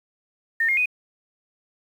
sine tone with pitch steps, 1823 / 2131 / 2490 Hz, A#6 / C7 / D#7, -39 / +31 / +1 cents, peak -18 dBFS, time 0.6-0.858 s, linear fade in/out 5 ms, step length 86 ms, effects 8-bit

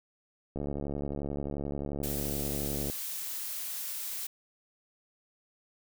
click train, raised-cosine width 2 ms, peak -22 dBFS, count 168, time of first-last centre 0.56-2.899 s, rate 71.4 Hz
blue noise, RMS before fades -37 dBFS, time 2.03-4.27 s, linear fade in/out 5 ms
effects none

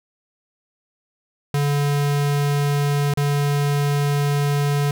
square tone with dropouts, 143.8 Hz, D3, 36 cents flat, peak -18 dBFS, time 1.54-4.91 s, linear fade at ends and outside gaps 2 ms, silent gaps 3.138-3.173 s, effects none

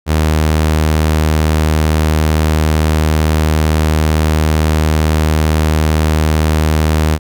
sawtooth tone, 77.78 Hz, D#2, in tune, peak -6 dBFS, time 0.06-7.19 s, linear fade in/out 50 ms, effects none

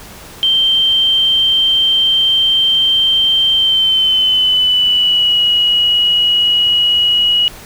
sine tone with pitch glide, 3136 to 2909 Hz, G7 to F#7, 0 to -30 cents, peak -9 dBFS, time 0.43-7.48 s, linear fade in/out 0 ms, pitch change -130 cents, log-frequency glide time 3.53-5.41 s, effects pink hiss -35 dBFS RMS until 7.65 s

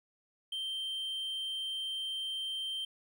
triangle tone, 3136 Hz, G7, in tune, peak -33 dBFS, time 0.52-2.85 s, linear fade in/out 5 ms, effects none

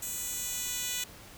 10% pulse tone with high-pass filter sweep, 493.9 Hz, B4, in tune, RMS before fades -35 dBFS, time 0.02-1.04 s, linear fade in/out 5 ms, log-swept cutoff 8100 to 4200 Hz, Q 1.1, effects pink hiss -50 dBFS RMS until 1.37 s

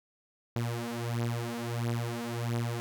sawtooth beating tone pair, 117.2 / 118.7 Hz, A#2 / A#2, +10 / +32 cents, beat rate 1.5 Hz, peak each -30 dBFS, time 0.56-2.8 s, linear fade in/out 0 ms, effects none

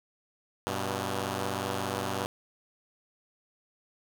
5% pulse tone pair together, 96.91 / 122.1 Hz, G2 / B2, -19 / -19 cents, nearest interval major third, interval 400 cents, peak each -21 / -23 dBFS, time 0.67-2.26 s, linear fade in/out 0 ms, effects none

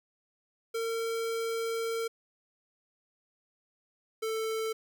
square tone pair in turn, 455.9 / 443.2 Hz, A#4 / A4, -39 / +13 cents, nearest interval unison, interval 48 cents, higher first, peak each -31 / -31 dBFS, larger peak neither, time 0.74-2.08 / 4.22-4.73 s, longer first, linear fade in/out 10 ms, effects none

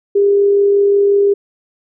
sine tone with amplitude modulation, 402.2 Hz, G4, 44 cents sharp, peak -7 dBFS, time 0.15-1.34 s, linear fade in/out 10 ms, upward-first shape sine, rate 45.6 Hz, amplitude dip 25%, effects none

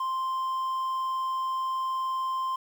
triangle tone with quantisation, 1046.5 Hz, C6, in tune, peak -25 dBFS, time 0-2.56 s, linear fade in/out 5 ms, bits 9, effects none

